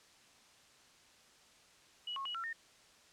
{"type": "tone with pitch steps", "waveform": "sine", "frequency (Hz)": [2925, 1090, 2916, 1353, 1832], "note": ["F#7", "C#6", "F#7", "E6", "A#6"], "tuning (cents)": [-21, -29, -26, 45, -31], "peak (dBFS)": -38, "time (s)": [2.07, 2.53], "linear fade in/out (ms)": 5, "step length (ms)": 92, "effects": ["white hiss -63 dBFS RMS until 3.12 s", "low-pass 7000 Hz 12 dB/octave"]}